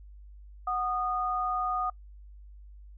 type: tone pair together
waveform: sine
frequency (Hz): 736.1 / 1230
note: F#5 / D#6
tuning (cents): -9 / -20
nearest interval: major sixth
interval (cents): 889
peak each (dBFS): -31 / -29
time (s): 0.67-1.9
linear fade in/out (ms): 5
effects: noise-tail reverb RT60 0.1 s tail -23 dB re dry + added 50 Hz sine -46 dBFS peak until 2.97 s